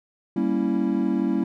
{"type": "chord", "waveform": "triangle", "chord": "G diminished seventh", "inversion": "none", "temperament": "equal", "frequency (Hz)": [196, 233.1, 277.2, 329.6], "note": ["G3", "Bb3", "Db4", "Fb4"], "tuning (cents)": [0, 0, 0, 0], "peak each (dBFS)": -24, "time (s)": [0.36, 1.44], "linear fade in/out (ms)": 5, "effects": []}